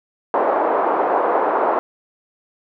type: band-pass noise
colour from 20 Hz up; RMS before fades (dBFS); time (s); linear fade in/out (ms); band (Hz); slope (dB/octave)
white; -18; 0.34-1.79; 0; 360 to 1000; 24
effects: none